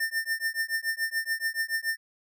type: tone with tremolo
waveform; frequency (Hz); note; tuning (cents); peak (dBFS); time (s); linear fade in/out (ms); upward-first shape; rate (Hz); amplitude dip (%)
square; 1800; A6; +39; -24; 0-1.97; 5; triangle; 7; 100
effects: none